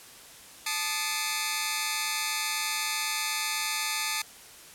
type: tone cluster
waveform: 10% pulse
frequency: 872 / 1228 / 2076 / 2265 Hz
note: A5 / D#6 / C7 / C#7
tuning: -16 / -23 / -14 / +37 cents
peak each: -25 dBFS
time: 0.66-4.22 s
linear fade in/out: 5 ms
effects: white hiss -49 dBFS RMS until 4.74 s + low-pass 12000 Hz 12 dB/octave